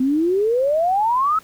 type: exponential sweep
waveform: sine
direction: up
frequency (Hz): 251.9 to 1322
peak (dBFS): -15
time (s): 0-1.39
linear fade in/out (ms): 5
effects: pink hiss -48 dBFS RMS until 1.43 s